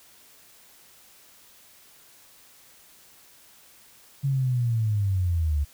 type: linear sweep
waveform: sine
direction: down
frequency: 140 to 70 Hz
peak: -21 dBFS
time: 4.23-5.65 s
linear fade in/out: 20 ms
effects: white hiss -54 dBFS RMS until 5.73 s